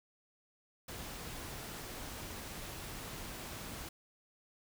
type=noise; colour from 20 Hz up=pink; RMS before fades=-45 dBFS; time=0.88-3.89 s; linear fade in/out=5 ms; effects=none